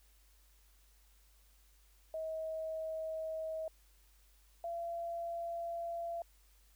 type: tone pair in turn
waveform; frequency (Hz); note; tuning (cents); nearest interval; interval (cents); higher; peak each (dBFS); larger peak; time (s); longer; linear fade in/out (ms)
sine; 638 / 680.1; D#5 / F5; +43 / -46; minor second; 111; second; -37 / -37; neither; 2.14-3.68 / 4.64-6.22; second; 2
effects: added 50 Hz sine -64 dBFS peak until 6.75 s + white hiss -70 dBFS RMS until 6.75 s